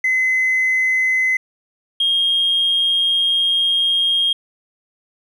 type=tone pair in turn; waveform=triangle; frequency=2040 / 3238 Hz; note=C7 / G#7; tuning=-44 / -45 cents; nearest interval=minor sixth; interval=799 cents; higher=second; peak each=-11 dBFS; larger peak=neither; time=0.04-1.37 / 2-4.33 s; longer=second; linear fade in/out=5 ms; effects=tanh soft clip ceiling -11 dBFS